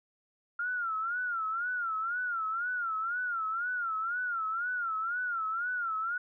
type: tone with vibrato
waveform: sine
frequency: 1387 Hz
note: F6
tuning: 12 cents flat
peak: -30 dBFS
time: 0.59-6.18 s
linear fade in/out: 5 ms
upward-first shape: sine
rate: 2 Hz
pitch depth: 130 cents each way
effects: none